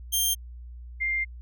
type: tone pair in turn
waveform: 10% pulse / sine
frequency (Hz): 3179 / 2104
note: G7 / C7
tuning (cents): +24 / +9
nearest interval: perfect fifth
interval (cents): 715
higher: first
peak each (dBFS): -14 / -24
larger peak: first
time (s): 0.12-0.35 / 1-1.25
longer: second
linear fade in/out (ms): 20
effects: added 60 Hz sine -39 dBFS peak until 1.41 s